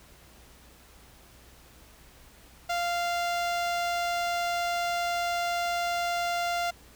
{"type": "tone with notch filter", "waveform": "sawtooth", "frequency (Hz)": 695, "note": "F5", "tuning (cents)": -9, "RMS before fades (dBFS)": -29, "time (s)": [2.69, 6.71], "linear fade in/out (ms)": 10, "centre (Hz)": 11000, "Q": 1, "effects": ["added 60 Hz sine -57 dBFS peak until 6.95 s", "pink hiss -55 dBFS RMS until 6.95 s"]}